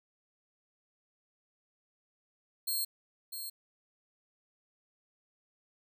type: tone with echo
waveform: 10% pulse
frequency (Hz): 4237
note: C8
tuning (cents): +21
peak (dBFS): -24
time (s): 2.67-2.85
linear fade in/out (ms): 10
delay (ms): 650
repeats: 1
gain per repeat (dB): -8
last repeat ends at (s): 3.5
effects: none